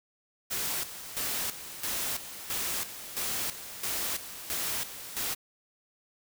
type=noise with tremolo; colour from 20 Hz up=white; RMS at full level=-32 dBFS; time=0.5-5.35 s; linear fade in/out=20 ms; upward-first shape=square; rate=1.5 Hz; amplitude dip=70%; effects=none